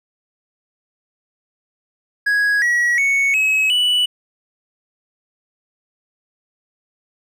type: tone with pitch steps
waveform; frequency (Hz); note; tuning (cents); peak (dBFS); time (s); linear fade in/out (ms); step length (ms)
triangle; 1661.2 / 1919.3 / 2217 / 2562 / 2960; G#6 / B6 / C#7 / E7 / F#7; 0 / -50 / 0 / -50 / 0; -12; 2.26-4.06; 10; 360
effects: none